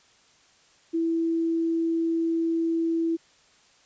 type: tone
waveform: sine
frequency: 330 Hz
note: E4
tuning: 2 cents sharp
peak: -22 dBFS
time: 0.93-3.17 s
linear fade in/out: 20 ms
effects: white hiss -59 dBFS RMS until 3.85 s + resampled to 16000 Hz